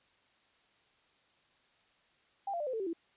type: tone with pitch steps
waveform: sine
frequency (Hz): 794 / 687.2 / 594.8 / 514.8 / 445.6 / 385.7 / 333.8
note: G5 / F5 / D5 / C5 / A4 / G4 / E4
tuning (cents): +22 / -28 / +22 / -28 / +22 / -28 / +22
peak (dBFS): -33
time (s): 2.47-2.932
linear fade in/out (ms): 5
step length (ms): 66
effects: white hiss -69 dBFS RMS until 3.16 s + resampled to 8000 Hz